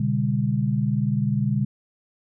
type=tone cluster; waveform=sine; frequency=123.2 / 143.5 / 202.4 Hz; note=B2 / D3 / G#3; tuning=-4 / -40 / -44 cents; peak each=-24 dBFS; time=0-1.65 s; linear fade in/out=5 ms; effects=none